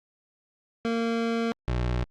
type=tone pair in turn; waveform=25% pulse; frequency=230 / 60.92 Hz; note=A#3 / B1; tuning=-23 / -23 cents; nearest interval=octave + major seventh; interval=2300 cents; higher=first; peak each=-21 dBFS; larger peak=neither; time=0.85-1.52 / 1.68-2.04 s; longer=first; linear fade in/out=0 ms; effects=low-pass 4000 Hz 12 dB/octave + Opus 48 kbps